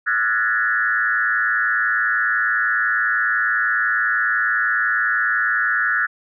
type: tone with frequency modulation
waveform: sine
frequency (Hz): 1576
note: G6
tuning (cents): +9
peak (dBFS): -16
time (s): 0.06-6.07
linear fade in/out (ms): 20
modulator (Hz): 110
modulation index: 2.1
effects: none